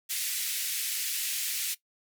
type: band-pass noise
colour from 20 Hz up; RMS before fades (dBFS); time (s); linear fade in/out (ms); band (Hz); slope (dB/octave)
white; -32; 0.09-1.75; 20; 2000 to 16000; 24
effects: noise-tail reverb RT60 0.1 s tail -17 dB re dry